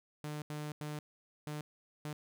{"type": "tone bursts at uneven times", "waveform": "sawtooth", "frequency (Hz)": 150, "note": "D3", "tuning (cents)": 37, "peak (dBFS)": -35, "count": 5, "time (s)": [[0.24, 0.42], [0.5, 0.72], [0.81, 0.99], [1.47, 1.61], [2.05, 2.13]], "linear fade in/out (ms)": 0, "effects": []}